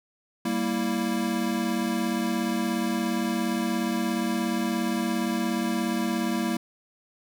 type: chord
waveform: square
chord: E diminished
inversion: first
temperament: equal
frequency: 196 / 233.1 / 329.6 Hz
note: G3 / Bb3 / E4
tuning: 0 / 0 / 0 cents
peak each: -31 / -28 / -31 dBFS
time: 0.45-6.57 s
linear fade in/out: 5 ms
effects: none